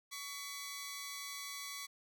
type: tone pair together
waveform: 10% pulse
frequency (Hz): 1128 / 2010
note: C#6 / B6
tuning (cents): +30 / +30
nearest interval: minor seventh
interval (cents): 1000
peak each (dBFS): -37 / -37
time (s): 0.11-1.87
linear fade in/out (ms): 20
effects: none